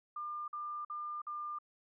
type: tone bursts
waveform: sine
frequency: 1200 Hz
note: D6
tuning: 37 cents sharp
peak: -38 dBFS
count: 4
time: 0.16-1.587 s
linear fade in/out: 5 ms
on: 320 ms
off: 49 ms
effects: none